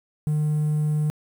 triangle tone, 151.5 Hz, D#3, 46 cents flat, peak -17 dBFS, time 0.27-1.1 s, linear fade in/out 0 ms, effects tanh soft clip ceiling -14 dBFS + 8-bit

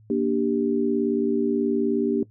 sine chord, G minor, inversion first, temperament just, 235.2 / 294 / 392 Hz, Bb3 / D4 / G4, +16 / +2 / 0 cents, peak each -24 dBFS, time 0.1-2.23 s, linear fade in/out 2 ms, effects noise-tail reverb RT60 0.1 s tail -18 dB re dry + added 108 Hz sine -50 dBFS peak until 2.3 s

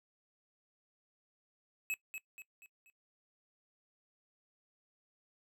square tone with echo, 2576 Hz, E7, 41 cents flat, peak -35 dBFS, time 1.9-1.94 s, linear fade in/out 0 ms, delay 240 ms, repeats 4, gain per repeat -7 dB, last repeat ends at 2.9 s, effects noise-tail reverb RT60 0.1 s tail -20 dB re dry

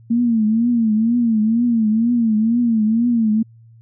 sine tone with vibrato, 227.4 Hz, A#3, 43 cents flat, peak -13 dBFS, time 0.1-3.43 s, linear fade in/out 10 ms, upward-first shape triangle, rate 2.1 Hz, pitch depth 130 cents each way, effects added 114 Hz sine -43 dBFS peak until 3.81 s

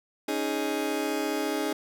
30% pulse chord, C# suspended second, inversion none, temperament just, 277.2 / 311.8 / 415.8 Hz, C#4 / D#4 / G#4, 0 / +4 / +2 cents, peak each -30 / -28 / -29 dBFS, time 0.28-1.73 s, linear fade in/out 5 ms, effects none

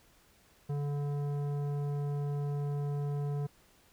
sine tone with tanh clipping, 144.1 Hz, D3, 33 cents flat, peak -33 dBFS, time 0.69-3.47 s, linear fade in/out 10 ms, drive 13 dB, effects pink hiss -64 dBFS RMS until 3.92 s

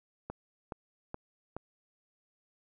click train, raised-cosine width 1 ms, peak -24 dBFS, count 4, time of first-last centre 0.3-1.566 s, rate 2.37 Hz, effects none

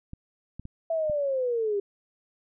clicks, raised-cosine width 5 ms, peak -26 dBFS, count 4, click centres 0.134 / 0.596 / 0.654 / 1.098 s
sine linear sweep, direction down, 665 to 394.1 Hz, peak -24 dBFS, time 0.9-1.8 s, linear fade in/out 5 ms
effects none

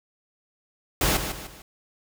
pink noise with echo, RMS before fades -22 dBFS, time 1.01-1.17 s, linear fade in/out 2 ms, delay 150 ms, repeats 3, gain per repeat -8 dB, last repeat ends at 1.62 s, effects none

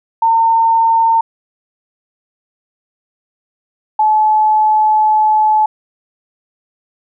sine tone pair in turn, 908 / 860.3 Hz, A#5 / A5, -46 / -39 cents, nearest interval minor second, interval 93 cents, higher first, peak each -8 dBFS, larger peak neither, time 0.22-1.21 / 3.99-5.66 s, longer second, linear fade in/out 5 ms, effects none

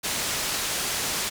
white low-pass noise, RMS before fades -28 dBFS, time 0.03-1.3 s, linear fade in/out 20 ms, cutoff 8600 Hz, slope 12 dB/octave, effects none

